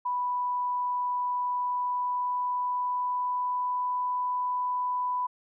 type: tone with pitch glide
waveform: sine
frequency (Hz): 987.8 to 994.1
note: B5 to B5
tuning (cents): 0 to +11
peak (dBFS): -26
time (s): 0.05-5.27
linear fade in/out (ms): 10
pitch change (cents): +11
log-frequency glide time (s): 1.48-4
effects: none